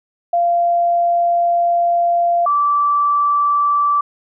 sine tone pair in turn, 691 / 1162.1 Hz, F5 / D6, -19 / -19 cents, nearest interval major sixth, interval 900 cents, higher second, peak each -12 dBFS, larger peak neither, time 0.33-2.46 / 2.46-4.01 s, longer first, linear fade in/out 5 ms, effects none

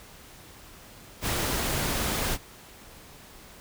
pink noise, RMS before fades -28 dBFS, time 1.21-2.38 s, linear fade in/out 50 ms, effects pink hiss -49 dBFS RMS until 3.6 s

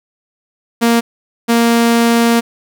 sawtooth tone pair in turn, 233.1 / 233.1 Hz, A#3 / A#3, 0 / 0 cents, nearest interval unison, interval 0 cents, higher neither, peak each -5 dBFS, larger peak neither, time 0.81-1.01 / 1.48-2.41 s, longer second, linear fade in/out 20 ms, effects none

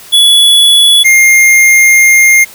square tone pair in turn, 3409 / 2120 Hz, G#7 / C7, +45 / +22 cents, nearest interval minor sixth, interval 823 cents, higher first, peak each -3 dBFS, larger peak neither, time 0.12-1.04 / 1.04-2.45 s, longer second, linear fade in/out 20 ms, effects white hiss -33 dBFS RMS until 2.54 s

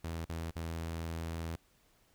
sawtooth tone with dropouts, 82.4 Hz, E2, in tune, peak -33 dBFS, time 0.04-1.56 s, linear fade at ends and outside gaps 5 ms, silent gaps 0.252-0.292 / 0.509-0.556 s, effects pink hiss -69 dBFS RMS until 2.14 s

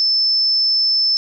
sine tone, 5274 Hz, E8, in tune, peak -13 dBFS, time 0-1.17 s, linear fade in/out 0 ms, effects none

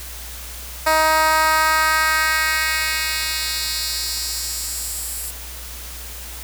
10% pulse tone with high-pass filter sweep, 314.8 Hz, D#4, 20 cents sharp, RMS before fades -20 dBFS, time 0.86-5.31 s, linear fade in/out 10 ms, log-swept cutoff 690 to 10000 Hz, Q 1.5, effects added 60 Hz sine -35 dBFS peak until 6.43 s + white hiss -35 dBFS RMS until 6.43 s

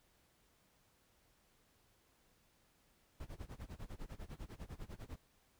brown noise with tremolo, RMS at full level -45 dBFS, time 3.2-5.16 s, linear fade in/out 2 ms, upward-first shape sine, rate 10 Hz, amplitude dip 100%, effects pink hiss -73 dBFS RMS until 5.59 s

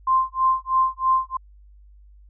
sine tone with tremolo, 1046.5 Hz, C6, in tune, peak -14 dBFS, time 0.07-1.37 s, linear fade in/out 5 ms, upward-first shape sine, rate 3.1 Hz, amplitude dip 100%, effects added 50 Hz sine -46 dBFS peak until 2.29 s

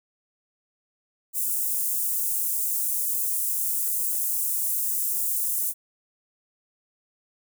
white high-pass noise, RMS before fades -26 dBFS, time 1.33-5.74 s, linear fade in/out 50 ms, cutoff 8200 Hz, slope 24 dB/octave, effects none

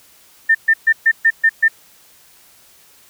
sine tone bursts, 1800 Hz, A6, 39 cents sharp, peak -8 dBFS, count 7, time 0.49-1.683 s, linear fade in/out 10 ms, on 59 ms, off 130 ms, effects white hiss -49 dBFS RMS until 3.09 s

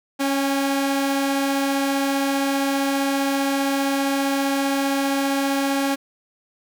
sawtooth tone pair together, 276.3 / 813.7 Hz, C#4 / G#5, -6 / -36 cents, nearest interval octave + perfect fifth, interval 1870 cents, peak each -16 / -25 dBFS, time 0.19-5.96 s, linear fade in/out 20 ms, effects none

